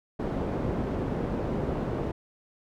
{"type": "low-pass noise", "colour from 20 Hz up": "white", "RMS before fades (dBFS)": -30, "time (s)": [0.19, 2.12], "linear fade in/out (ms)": 10, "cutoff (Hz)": 410, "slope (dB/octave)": 12, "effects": []}